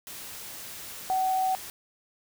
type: tone in noise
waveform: sine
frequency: 754 Hz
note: F#5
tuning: 32 cents sharp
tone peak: -23 dBFS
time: 1.1-1.55 s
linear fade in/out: 0 ms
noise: white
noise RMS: -41 dBFS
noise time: 0.07-1.7 s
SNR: +15 dB
effects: none